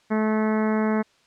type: harmonic tone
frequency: 216.7 Hz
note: A3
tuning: 26 cents flat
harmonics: 1 / 2 / 3 / 4 / 5 / 6 / 7 / 8 / 9 / 10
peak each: -21 / -27 / -31 / -33 / -35 / -37 / -38 / -39 / -40 / -41 dBFS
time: 0.1-1.03 s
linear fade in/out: 20 ms
effects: white hiss -60 dBFS RMS until 1.26 s + low-pass 5000 Hz 12 dB/octave